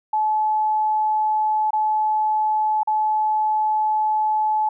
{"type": "tone with dropouts", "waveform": "sine", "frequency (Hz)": 860, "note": "A5", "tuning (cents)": -40, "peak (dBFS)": -17, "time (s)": [0.13, 4.69], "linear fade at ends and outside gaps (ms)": 5, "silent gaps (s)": [[1.707, 1.731], [2.833, 2.873]], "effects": []}